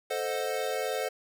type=chord; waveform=square; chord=A diminished seventh; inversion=none; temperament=equal with one note detuned; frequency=440 / 523.3 / 622.3 / 731.9 Hz; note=A4 / C5 / Eb5 / Gb5; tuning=0 / 0 / 0 / -19 cents; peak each=-35 / -34 / -37 / -37 dBFS; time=0.1-1.09 s; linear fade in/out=10 ms; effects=none